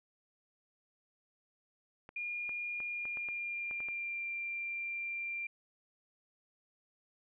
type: clicks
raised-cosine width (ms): 0.5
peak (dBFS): -34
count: 9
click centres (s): 2.091 / 2.493 / 2.803 / 3.054 / 3.172 / 3.287 / 3.711 / 3.804 / 3.886
type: tone with pitch glide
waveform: sine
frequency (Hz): 2421 to 2374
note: D#7 to D7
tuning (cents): -48 to +18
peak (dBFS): -36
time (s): 2.16-5.47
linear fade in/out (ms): 5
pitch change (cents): -34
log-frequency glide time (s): 2.84-4.27
effects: none